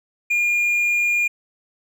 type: tone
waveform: triangle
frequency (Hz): 2418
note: D7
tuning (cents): +50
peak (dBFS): -15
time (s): 0.3-1.28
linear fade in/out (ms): 10
effects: none